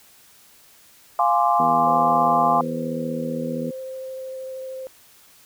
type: chord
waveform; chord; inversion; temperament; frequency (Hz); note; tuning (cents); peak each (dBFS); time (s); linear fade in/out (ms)
sine; D half-diminished seventh; first; equal; 698.5 / 830.6 / 1046.5 / 1174.7; F5 / Ab5 / C6 / D6; 0 / 0 / 0 / 0; -20 / -21 / -21 / -23; 1.19-2.61; 2
type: harmonic tone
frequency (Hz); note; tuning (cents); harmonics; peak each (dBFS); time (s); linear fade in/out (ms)
81.3; E2; -23; 2 / 3 / 4 / 5 / 6; -31 / -27 / -37 / -37 / -33; 1.59-3.71; 10
type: tone with vibrato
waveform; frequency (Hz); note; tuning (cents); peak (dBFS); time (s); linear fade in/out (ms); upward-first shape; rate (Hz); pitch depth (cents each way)
sine; 523.3; C5; 0; -30; 1.86-4.87; 0; triangle; 13; 10
effects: white hiss -52 dBFS RMS until 5.45 s